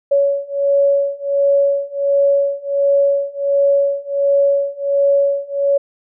sine beating tone pair, 560 / 561.4 Hz, C#5 / C#5, +18 / +22 cents, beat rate 1.4 Hz, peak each -16 / -15 dBFS, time 0.11-5.78 s, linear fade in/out 10 ms, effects none

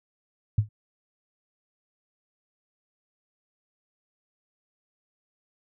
sine tone with exponential decay, 106.2 Hz, G#2, 39 cents sharp, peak -14 dBFS, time 0.58-0.69 s, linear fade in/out 5 ms, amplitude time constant 23 ms, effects none

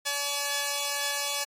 5% pulse tone pair together, 571 / 855.5 Hz, D5 / A5, -49 / -49 cents, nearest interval perfect fifth, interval 700 cents, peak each -19 dBFS, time 0.05-1.45 s, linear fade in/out 20 ms, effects AAC 48 kbps

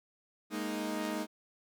sawtooth chord, Ab suspended second, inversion none, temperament equal, 207.7 / 233.1 / 311.1 Hz, Ab3 / Bb3 / Eb4, 0 / 0 / 0 cents, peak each -35 / -36 / -33 dBFS, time 0.5-1.27 s, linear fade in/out 50 ms, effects none

